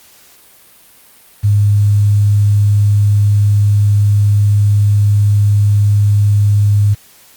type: tone with quantisation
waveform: sine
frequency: 102.7 Hz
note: G#2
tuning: 19 cents flat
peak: -7 dBFS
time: 1.43-6.95 s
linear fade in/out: 20 ms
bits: 6
effects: white hiss -44 dBFS RMS until 7.36 s + Opus 48 kbps